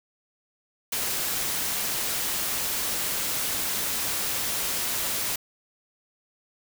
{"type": "noise", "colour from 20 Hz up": "white", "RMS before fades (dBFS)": -28, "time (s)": [0.92, 5.36], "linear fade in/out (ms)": 5, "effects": []}